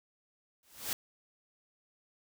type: noise with exponential growth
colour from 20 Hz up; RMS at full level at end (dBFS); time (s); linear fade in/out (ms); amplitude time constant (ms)
white; -31; 0.63-0.93; 1; 64
effects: none